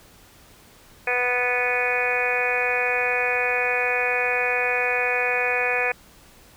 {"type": "harmonic tone", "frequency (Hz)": 246.9, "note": "B3", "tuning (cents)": 0, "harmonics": [2, 3, 4, 5, 6, 7, 8, 9, 10], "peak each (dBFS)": [-27, -29, -35, -36, -33, -27, -34, -28, -25], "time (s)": [1.07, 5.92], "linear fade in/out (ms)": 5, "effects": ["pink hiss -51 dBFS RMS until 6.56 s"]}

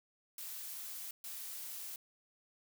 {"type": "noise bursts at uneven times", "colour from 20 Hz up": "blue", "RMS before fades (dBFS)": -45, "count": 2, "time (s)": [[0.38, 1.11], [1.24, 1.96]], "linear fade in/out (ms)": 2, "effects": []}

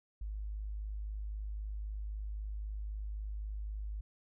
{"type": "tone", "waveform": "sine", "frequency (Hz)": 51.91, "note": "G#1", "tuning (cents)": 0, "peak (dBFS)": -37, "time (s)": [0.21, 4.01], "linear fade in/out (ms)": 5, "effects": []}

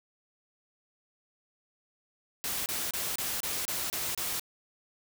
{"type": "noise bursts", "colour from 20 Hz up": "white", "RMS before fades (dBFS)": -33, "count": 8, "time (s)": [2.44, 4.396], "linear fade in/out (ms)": 0, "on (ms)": 220, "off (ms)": 28, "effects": []}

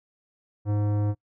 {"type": "tone with tanh clipping", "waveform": "sine", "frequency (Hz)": 103.83, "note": "G#2", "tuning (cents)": 0, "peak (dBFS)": -24, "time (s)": [0.65, 1.15], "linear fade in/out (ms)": 50, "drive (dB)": 16, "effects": ["noise-tail reverb RT60 0.1 s tail -25 dB re dry"]}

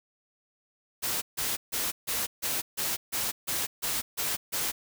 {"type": "noise bursts", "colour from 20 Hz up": "white", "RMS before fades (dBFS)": -30, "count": 11, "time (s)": [1.02, 4.72], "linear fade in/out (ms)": 20, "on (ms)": 200, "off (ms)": 150, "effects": []}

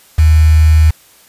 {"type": "tone with quantisation", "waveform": "sine", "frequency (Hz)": 78.3, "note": "D#2", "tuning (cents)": 11, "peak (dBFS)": -4, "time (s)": [0.18, 0.91], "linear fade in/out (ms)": 10, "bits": 4, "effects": ["white hiss -45 dBFS RMS until 1.28 s", "resampled to 32000 Hz"]}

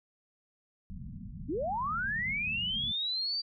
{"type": "low-pass noise", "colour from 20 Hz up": "white", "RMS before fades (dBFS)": -43, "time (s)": [0.9, 2.92], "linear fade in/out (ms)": 0, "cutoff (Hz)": 230, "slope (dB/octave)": 96}
{"type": "linear sweep", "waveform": "sine", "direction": "up", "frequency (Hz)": [248, 4699], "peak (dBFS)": -30, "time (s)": [1.48, 3.42], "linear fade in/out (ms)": 20}
{"effects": []}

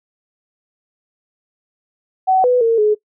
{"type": "tone with pitch steps", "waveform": "sine", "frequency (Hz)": [754, 496.6, 457.3, 423.3], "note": ["F#5", "B4", "A#4", "G#4"], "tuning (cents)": [32, 9, -33, 33], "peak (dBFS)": -10, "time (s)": [2.27, 2.95], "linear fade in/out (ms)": 20, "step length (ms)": 170, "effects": ["noise-tail reverb RT60 0.1 s tail -21 dB re dry"]}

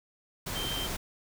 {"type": "tone in noise", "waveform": "sine", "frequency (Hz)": 3136, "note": "G7", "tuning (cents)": 0, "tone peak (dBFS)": -34, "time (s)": [0.55, 0.87], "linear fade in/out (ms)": 10, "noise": "pink", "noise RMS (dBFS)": -35, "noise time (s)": [0.46, 0.97], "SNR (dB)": -2, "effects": []}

